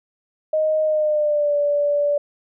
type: tone with pitch glide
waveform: sine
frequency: 622.3 to 580.6 Hz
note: D#5 to D5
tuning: 0 to -20 cents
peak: -16 dBFS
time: 0.53-2.18 s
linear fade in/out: 5 ms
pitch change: -120 cents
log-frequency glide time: 0.83-1.56 s
effects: none